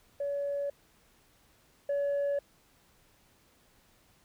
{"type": "tone pair in turn", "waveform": "sine", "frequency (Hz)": [567, 567], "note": ["C#5", "C#5"], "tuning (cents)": [39, 39], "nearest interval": "unison", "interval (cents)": 0, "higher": "neither", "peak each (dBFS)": [-29, -25], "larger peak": "second", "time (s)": [[0.2, 0.7], [1.89, 2.39]], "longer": "neither", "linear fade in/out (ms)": 5, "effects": ["tanh soft clip ceiling -26 dBFS", "pink hiss -65 dBFS RMS until 4.24 s"]}